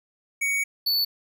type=tone pair in turn; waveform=square; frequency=2241 / 4468 Hz; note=C#7 / C#8; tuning=+18 / +13 cents; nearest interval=octave; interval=1195 cents; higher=second; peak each=-23 / -21 dBFS; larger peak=second; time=0.41-0.64 / 0.86-1.05 s; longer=first; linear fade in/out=10 ms; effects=10-bit